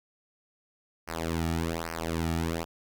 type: tone with flanger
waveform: sawtooth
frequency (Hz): 82.41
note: E2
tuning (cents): 0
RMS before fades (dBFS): -31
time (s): 1.07-2.65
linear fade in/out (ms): 20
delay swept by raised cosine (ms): 0.27 to 1.97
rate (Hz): 1.2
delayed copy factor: -0.95
effects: none